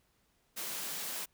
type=high-pass noise; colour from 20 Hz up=white; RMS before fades=-39 dBFS; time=0.56-1.26 s; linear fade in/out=20 ms; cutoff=150 Hz; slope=96 dB/octave; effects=pink hiss -73 dBFS RMS until 1.33 s